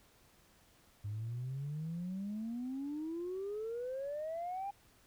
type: exponential sweep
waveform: sine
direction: up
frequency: 100.8 to 812 Hz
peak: -36 dBFS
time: 1.04-4.71 s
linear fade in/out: 10 ms
effects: tanh soft clip ceiling -34 dBFS + pink hiss -66 dBFS RMS until 5.06 s